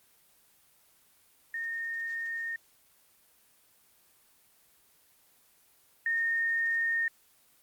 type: tone pair in turn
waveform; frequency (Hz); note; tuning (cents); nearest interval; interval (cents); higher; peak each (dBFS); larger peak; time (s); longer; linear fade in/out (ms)
sine; 1836 / 1836; A#6 / A#6; -27 / -27; unison; 0; neither; -32 / -26; second; 1.54-2.56 / 6.06-7.08; neither; 2
effects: white hiss -64 dBFS RMS until 7.62 s + Opus 24 kbps